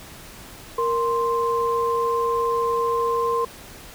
sine tone pair together, 466.2 / 1046.5 Hz, A#4 / C6, 0 / 0 cents, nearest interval octave + major second, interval 1400 cents, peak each -22 dBFS, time 0.78-3.45 s, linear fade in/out 5 ms, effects pink hiss -42 dBFS RMS until 3.94 s

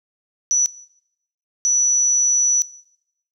sine tone bursts at uneven times, 5920 Hz, F#8, in tune, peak -14 dBFS, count 2, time 0.51-0.66 / 1.65-2.62 s, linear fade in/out 0 ms, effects noise-tail reverb RT60 0.8 s tail -20 dB re dry

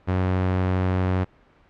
sawtooth tone, 92.5 Hz, F#2, in tune, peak -16 dBFS, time 0.07-1.25 s, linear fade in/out 20 ms, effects pink hiss -56 dBFS RMS until 1.69 s + low-pass 2000 Hz 12 dB/octave

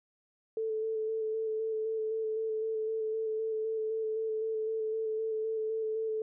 sine tone with vibrato, 440 Hz, A4, in tune, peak -30 dBFS, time 0.57-6.22 s, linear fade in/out 2 ms, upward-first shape square, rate 3.9 Hz, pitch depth 15 cents each way, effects none

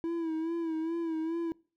triangle tone with vibrato, 327.4 Hz, E4, 12 cents flat, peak -28 dBFS, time 0.04-1.52 s, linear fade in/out 0 ms, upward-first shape sine, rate 2.4 Hz, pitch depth 56 cents each way, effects noise-tail reverb RT60 0.4 s tail -24 dB re dry

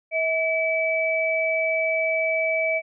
sine tone pair together, 644.6 / 2297 Hz, E5 / D7, -39 / -39 cents, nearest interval octave + minor seventh, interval 2200 cents, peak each -23 dBFS, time 0.11-2.82 s, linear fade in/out 50 ms, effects none

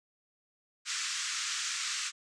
white band-pass noise, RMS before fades -35 dBFS, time 0.85-2.12 s, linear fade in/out 50 ms, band 1200 to 7800 Hz, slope 48 dB/octave, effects none

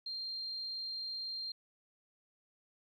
sine tone, 4186 Hz, C8, in tune, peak -38 dBFS, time 0.06-1.52 s, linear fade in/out 5 ms, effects 12-bit

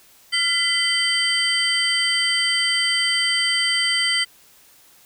sine tone cluster, 1389 / 2009 / 3100 / 4696 / 8470 Hz, F6 / B6 / G7 / D8 / C9, -10 / +29 / -20 / -1 / +20 cents, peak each -31 / -22 / -22 / -23 / -29 dBFS, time 0.32-4.25 s, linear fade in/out 20 ms, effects white hiss -52 dBFS RMS until 5.05 s

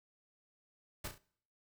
pink noise with echo, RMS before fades -41 dBFS, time 1.04-1.08 s, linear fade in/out 5 ms, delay 34 ms, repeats 3, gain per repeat -7 dB, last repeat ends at 1.182 s, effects noise-tail reverb RT60 0.6 s tail -22 dB re dry

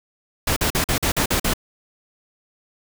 pink noise bursts, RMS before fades -20 dBFS, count 8, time 0.47-1.537 s, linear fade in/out 5 ms, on 94 ms, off 45 ms, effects none

